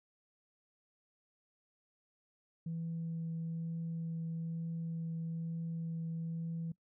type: tone with vibrato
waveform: sine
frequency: 164.81 Hz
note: E3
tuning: in tune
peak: -35 dBFS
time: 2.66-6.72 s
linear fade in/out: 5 ms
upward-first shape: triangle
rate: 1.1 Hz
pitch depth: 9 cents each way
effects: noise-tail reverb RT60 0.1 s tail -22 dB re dry + tanh soft clip ceiling -33 dBFS